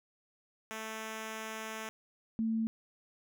5% pulse / sine tone pair in turn, 220 / 223.8 Hz, A3 / A3, 0 / +30 cents, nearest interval unison, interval 30 cents, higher second, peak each -28 / -29 dBFS, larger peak first, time 0.71-1.89 / 2.39-2.67 s, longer first, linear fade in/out 0 ms, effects none

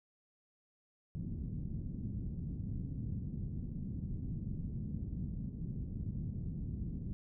white low-pass noise, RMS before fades -40 dBFS, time 1.15-7.13 s, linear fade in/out 0 ms, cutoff 200 Hz, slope 24 dB/octave, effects none

